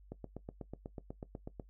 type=click train; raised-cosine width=2 ms; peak=-29 dBFS; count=13; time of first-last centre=0.12-1.598 s; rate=8.12 Hz; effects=noise-tail reverb RT60 0.1 s tail -17 dB re dry + added 49 Hz sine -56 dBFS peak until 1.69 s